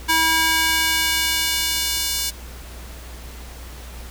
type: tone with high-pass filter sweep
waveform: square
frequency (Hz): 322.9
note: E4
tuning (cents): -36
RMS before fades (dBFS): -20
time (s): 0.08-2.31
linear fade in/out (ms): 20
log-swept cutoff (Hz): 1100 to 4600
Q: 0.86
effects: added 60 Hz sine -35 dBFS peak until 4.1 s + pink hiss -41 dBFS RMS until 4.1 s